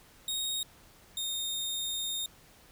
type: tone pair in turn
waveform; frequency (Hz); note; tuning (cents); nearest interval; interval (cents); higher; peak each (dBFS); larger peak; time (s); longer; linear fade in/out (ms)
sawtooth; 3735 / 3681; A#7 / A#7; +3 / -23; unison; 26; first; -28 / -29; first; 0.28-0.63 / 1.17-2.26; second; 2
effects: pink hiss -58 dBFS RMS until 2.71 s